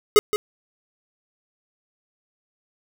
square tone with echo, 420 Hz, G#4, 19 cents sharp, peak -9 dBFS, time 0.16-0.19 s, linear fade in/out 0 ms, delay 170 ms, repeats 1, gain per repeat -11 dB, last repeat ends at 0.36 s, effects none

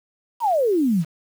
sine exponential sweep, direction down, 997 to 150 Hz, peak -16 dBFS, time 0.4-1.05 s, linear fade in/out 50 ms, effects 7-bit

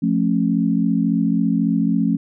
sine chord, F augmented, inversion none, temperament just, 174.61 / 218.3 / 272.8 Hz, F3 / A3 / C#4, 0 / -13 / -28 cents, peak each -20 / -19 / -20 dBFS, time 0.02-2.17 s, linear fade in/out 10 ms, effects none

